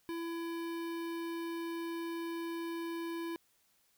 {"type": "tone with notch filter", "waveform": "square", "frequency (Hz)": 334.8, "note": "E4", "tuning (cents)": 27, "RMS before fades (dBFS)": -39, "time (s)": [0.09, 3.36], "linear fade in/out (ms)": 0, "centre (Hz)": 6900, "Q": 1.1, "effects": ["white hiss -72 dBFS RMS until 3.97 s"]}